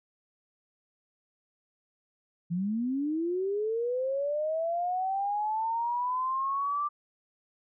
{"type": "linear sweep", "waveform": "sine", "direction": "up", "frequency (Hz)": [164.81, 1183], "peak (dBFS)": -27, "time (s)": [2.5, 6.89], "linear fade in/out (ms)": 20, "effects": []}